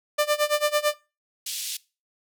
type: tone with tremolo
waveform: sawtooth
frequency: 595 Hz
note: D5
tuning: 22 cents sharp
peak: -14 dBFS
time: 0.18-0.94 s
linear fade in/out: 10 ms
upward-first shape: sine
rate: 9 Hz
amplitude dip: 90%
type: band-pass noise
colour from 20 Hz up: pink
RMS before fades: -32 dBFS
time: 1.46-1.77 s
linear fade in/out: 5 ms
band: 3100 to 14000 Hz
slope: 24 dB/octave
effects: noise-tail reverb RT60 0.3 s tail -21 dB re dry